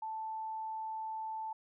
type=tone; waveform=sine; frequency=880 Hz; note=A5; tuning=in tune; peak=-37 dBFS; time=0.02-1.53 s; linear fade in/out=5 ms; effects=none